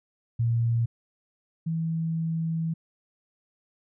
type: tone pair in turn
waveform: sine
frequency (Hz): 116.54 / 163.11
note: A#2 / E3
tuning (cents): 0 / -18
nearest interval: tritone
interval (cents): 582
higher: second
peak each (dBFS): -21 / -25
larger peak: first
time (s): 0.39-0.86 / 1.66-2.74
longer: second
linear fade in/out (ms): 10
effects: none